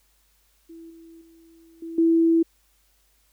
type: tone with level steps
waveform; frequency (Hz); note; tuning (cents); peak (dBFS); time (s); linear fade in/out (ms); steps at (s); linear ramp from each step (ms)
sine; 330; E4; +2; -40 / -44 / -50 / -32 / -15; 0.69-2.43; 10; 0.9 / 1.21 / 1.82 / 1.98; 5
effects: added 50 Hz sine -65 dBFS peak until 3.32 s + white hiss -65 dBFS RMS until 3.32 s